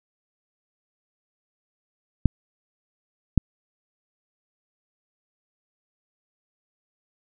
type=clicks; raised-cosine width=5 ms; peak=-3 dBFS; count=2; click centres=2.257 / 3.377 s; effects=none